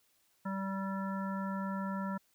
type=harmonic tone; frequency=193.7 Hz; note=G3; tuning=20 cents flat; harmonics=1 / 3 / 5 / 7 / 9; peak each=-35 / -45 / -42 / -44 / -49 dBFS; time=0.45-2.18 s; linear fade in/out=10 ms; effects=white hiss -72 dBFS RMS until 2.34 s